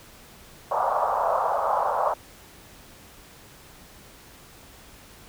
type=band-pass noise; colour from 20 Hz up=pink; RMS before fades=-24 dBFS; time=0.71-2.14 s; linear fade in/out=5 ms; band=560 to 1200 Hz; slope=48 dB/octave; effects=pink hiss -49 dBFS RMS until 5.28 s